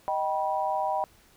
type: chord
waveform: sine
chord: Eb augmented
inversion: none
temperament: just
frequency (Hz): 622.3 / 777.8 / 972.3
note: Eb5 / G5 / B5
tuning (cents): 0 / -14 / -27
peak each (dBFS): -31 / -28 / -30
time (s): 0.08-1.04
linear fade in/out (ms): 0
effects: pink hiss -59 dBFS RMS until 1.36 s